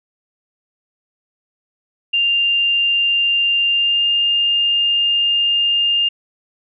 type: tone with pitch glide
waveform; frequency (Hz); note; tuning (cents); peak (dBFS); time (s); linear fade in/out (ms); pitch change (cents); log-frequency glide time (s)
sine; 2794 to 2812; F7 to F7; 0 to +11; -13; 2.13-6.09; 10; +11; 3.69-4.06
effects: none